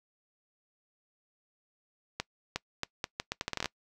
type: accelerating click train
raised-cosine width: 0.2 ms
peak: -14 dBFS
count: 14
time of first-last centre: 2.2-3.658 s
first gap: 360 ms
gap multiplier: 0.76
effects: noise-tail reverb RT60 0.1 s tail -23 dB re dry